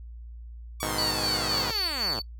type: linear sweep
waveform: 5% pulse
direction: down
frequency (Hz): 1150 to 87.31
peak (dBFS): -21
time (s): 0.8-2.2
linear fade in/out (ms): 5
type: chord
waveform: 5% pulse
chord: G# minor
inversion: none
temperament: equal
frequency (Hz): 103.83 / 123.47 / 155.56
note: G#2 / B2 / D#3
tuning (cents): 0 / 0 / 0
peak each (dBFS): -23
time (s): 0.83-1.71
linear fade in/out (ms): 0
type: tone with tremolo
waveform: triangle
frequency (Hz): 4481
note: C#8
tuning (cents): +18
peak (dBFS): -24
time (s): 0.98-2.22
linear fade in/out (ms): 5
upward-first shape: square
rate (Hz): 3.9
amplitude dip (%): 45
effects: noise-tail reverb RT60 0.1 s tail -21 dB re dry + added 58 Hz sine -39 dBFS peak until 2.39 s